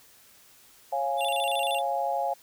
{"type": "chord", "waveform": "sine", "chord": "Db major", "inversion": "none", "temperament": "equal with one note detuned", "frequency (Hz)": [548.9, 698.5, 830.6], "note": ["Db5", "F5", "Ab5"], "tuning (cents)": [-17, 0, 0], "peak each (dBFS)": [-31, -29, -29], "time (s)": [0.92, 2.34], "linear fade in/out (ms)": 10}
{"type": "tone with vibrato", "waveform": "square", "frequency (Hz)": 3111, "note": "G7", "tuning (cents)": -14, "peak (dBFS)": -31, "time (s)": [1.17, 1.82], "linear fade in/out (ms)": 50, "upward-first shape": "square", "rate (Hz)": 13, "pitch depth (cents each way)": 200}
{"effects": ["white hiss -56 dBFS RMS until 2.42 s"]}